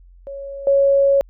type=tone with level steps; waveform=sine; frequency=554.4 Hz; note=C#5; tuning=in tune; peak=-28 / -11 dBFS; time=0.27-1.21 s; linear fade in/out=0 ms; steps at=0.67 s; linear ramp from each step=2 ms; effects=added 44 Hz sine -43 dBFS peak until 1.29 s